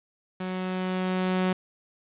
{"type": "tone with level ramp", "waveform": "sawtooth", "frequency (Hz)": 185, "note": "F#3", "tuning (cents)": 0, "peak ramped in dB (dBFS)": [-26, -18], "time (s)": [0.4, 1.53], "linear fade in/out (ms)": 5, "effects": ["resampled to 8000 Hz", "8-bit"]}